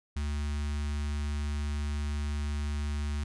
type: tone with notch filter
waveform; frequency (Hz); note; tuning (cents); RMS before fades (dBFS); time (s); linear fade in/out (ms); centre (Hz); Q
square; 72.9; D2; -12; -32; 0.16-3.24; 5; 530; 0.56
effects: resampled to 22050 Hz